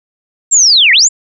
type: linear two-way sweep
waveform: sine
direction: down then up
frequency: 7640 to 1815 to 7640 Hz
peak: -4 dBFS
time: 0.51-1.09 s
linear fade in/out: 20 ms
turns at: 0.92 s
effects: none